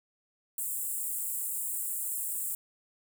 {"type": "high-pass noise", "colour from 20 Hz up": "pink", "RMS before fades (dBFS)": -34, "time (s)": [0.58, 2.55], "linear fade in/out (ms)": 2, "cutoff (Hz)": 7500, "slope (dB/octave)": 96, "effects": []}